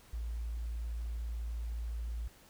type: tone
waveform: sine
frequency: 57.1 Hz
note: A#1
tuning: 35 cents flat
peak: -35 dBFS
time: 0.13-2.28 s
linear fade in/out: 5 ms
effects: pink hiss -60 dBFS RMS until 2.49 s